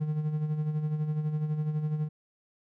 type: tone with tremolo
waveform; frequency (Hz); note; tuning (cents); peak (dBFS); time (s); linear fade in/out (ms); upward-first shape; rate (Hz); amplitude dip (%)
triangle; 152.7; D#3; -32; -23; 0-2.09; 20; sine; 12; 55
effects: none